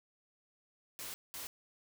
white noise bursts at uneven times, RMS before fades -44 dBFS, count 2, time 0.99-1.14 / 1.34-1.47 s, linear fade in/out 0 ms, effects none

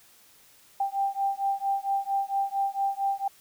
sine beating tone pair, 787 / 791.4 Hz, G5 / G5, +7 / +16 cents, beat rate 4.4 Hz, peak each -28 dBFS, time 0.8-3.28 s, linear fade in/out 5 ms, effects white hiss -57 dBFS RMS until 3.4 s

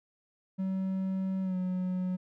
triangle tone with pitch glide, 190 to 183.42 Hz, F#3 to F#3, +46 to -15 cents, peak -27 dBFS, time 0.58-2.17 s, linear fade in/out 20 ms, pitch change -61 cents, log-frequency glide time 1.42-1.56 s, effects none

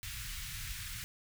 pink band-stop noise, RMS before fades -42 dBFS, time 0.03-1.04 s, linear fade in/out 0 ms, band 130 to 1600 Hz, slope 24 dB/octave, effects none

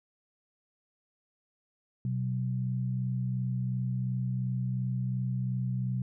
sine tone pair together, 126.08 / 188.9 Hz, B2 / F#3, +36 / +36 cents, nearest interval perfect fifth, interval 700 cents, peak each -29 / -35 dBFS, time 2.05-6.02 s, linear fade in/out 2 ms, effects none

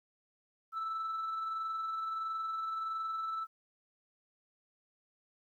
sine tone with amplitude modulation, 1318.5 Hz, E6, in tune, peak -31 dBFS, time 0.72-3.47 s, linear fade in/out 50 ms, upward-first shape sine, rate 21.5 Hz, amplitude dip 35%, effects tanh soft clip ceiling -32 dBFS + 12-bit

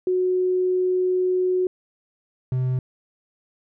sine / triangle tone pair in turn, 367.1 / 128.04 Hz, F#4 / C3, -14 / -37 cents, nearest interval octave + tritone, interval 1823 cents, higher first, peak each -18 dBFS, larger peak neither, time 0.07-1.67 / 2.52-2.79 s, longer first, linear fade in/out 2 ms, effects none

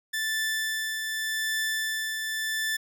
sawtooth tone with tremolo, 1760 Hz, A6, in tune, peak -22 dBFS, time 0.13-2.77 s, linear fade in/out 10 ms, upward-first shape triangle, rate 0.85 Hz, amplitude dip 40%, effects none

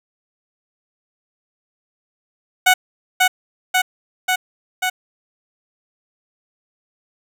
15% pulse tone with echo, 740 Hz, F#5, in tune, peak -3 dBFS, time 2.66-2.74 s, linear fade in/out 10 ms, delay 540 ms, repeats 4, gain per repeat -2 dB, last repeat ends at 4.9 s, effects none

